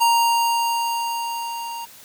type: tone with level ramp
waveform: square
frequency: 932.3 Hz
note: A#5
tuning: in tune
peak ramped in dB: -14 to -30 dBFS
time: 0-1.86 s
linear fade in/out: 20 ms
effects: white hiss -45 dBFS RMS until 2.04 s